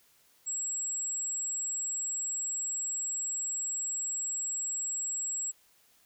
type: tone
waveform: sine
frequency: 7660 Hz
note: A#8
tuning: 46 cents sharp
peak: -31 dBFS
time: 0.46-5.52 s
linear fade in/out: 20 ms
effects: white hiss -65 dBFS RMS until 6.05 s

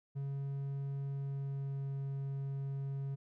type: tone with pitch glide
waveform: triangle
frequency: 138.59 to 137.55 Hz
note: C#3 to C#3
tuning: 0 to -13 cents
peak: -34 dBFS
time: 0.15-3.16 s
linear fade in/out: 20 ms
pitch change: -13 cents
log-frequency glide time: 1.07-1.92 s
effects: none

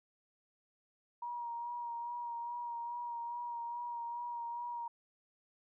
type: tone with vibrato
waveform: sine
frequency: 949 Hz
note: A#5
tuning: 31 cents sharp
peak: -38 dBFS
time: 1.22-4.88 s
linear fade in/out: 5 ms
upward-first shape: sine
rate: 2.4 Hz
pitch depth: 22 cents each way
effects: none

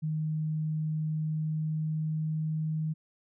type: tone with pitch glide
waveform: sine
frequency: 155.56 to 156.64 Hz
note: D#3 to D#3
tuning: 0 to +12 cents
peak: -28 dBFS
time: 0.02-2.94 s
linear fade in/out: 20 ms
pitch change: +12 cents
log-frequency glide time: 1.09-2.7 s
effects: none

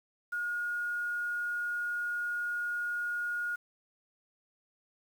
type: tone with quantisation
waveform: sine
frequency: 1434 Hz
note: F6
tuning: 45 cents sharp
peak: -31 dBFS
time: 0.32-3.56 s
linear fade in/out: 10 ms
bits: 9
effects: none

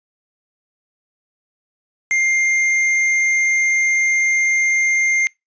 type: tone with tanh clipping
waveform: sine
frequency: 2108 Hz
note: C7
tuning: 12 cents sharp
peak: -16 dBFS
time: 2.11-5.27 s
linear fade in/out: 0 ms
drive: 11 dB
effects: noise-tail reverb RT60 0.2 s tail -26 dB re dry + resampled to 16000 Hz

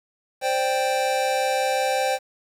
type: chord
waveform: square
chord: C suspended second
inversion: none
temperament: just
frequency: 523.3 / 588.7 / 784.9 Hz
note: C5 / D5 / G5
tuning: 0 / +4 / +2 cents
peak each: -25 / -30 / -24 dBFS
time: 0.41-2.19 s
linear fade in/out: 50 ms
effects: low-pass 11000 Hz 12 dB/octave + 8-bit

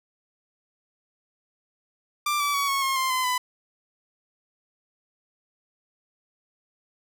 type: tone with pitch steps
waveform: sawtooth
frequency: 1182 / 1154.3 / 1127.3 / 1100.9 / 1075.2 / 1050 / 1025.4 / 1001.4 Hz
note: D6 / D6 / C#6 / C#6 / C6 / C6 / C6 / B5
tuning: +11 / -30 / +29 / -12 / +47 / +6 / -35 / +24 cents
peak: -19 dBFS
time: 2.26-3.38 s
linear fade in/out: 5 ms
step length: 140 ms
effects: none

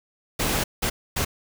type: noise bursts at uneven times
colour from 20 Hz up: pink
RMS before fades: -24 dBFS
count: 3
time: 0.39-0.64 / 0.82-0.9 / 1.16-1.25 s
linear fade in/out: 10 ms
effects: none

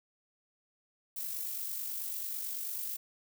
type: noise with amplitude modulation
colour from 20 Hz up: violet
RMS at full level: -36 dBFS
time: 1.16-2.97 s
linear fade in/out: 10 ms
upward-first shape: sine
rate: 49.1 Hz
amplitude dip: 40%
effects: none

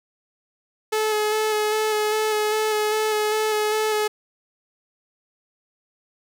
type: tone with vibrato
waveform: sawtooth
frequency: 428.9 Hz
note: A4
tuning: 44 cents flat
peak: -16 dBFS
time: 0.92-4.08 s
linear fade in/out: 10 ms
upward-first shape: square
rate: 2.5 Hz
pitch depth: 16 cents each way
effects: none

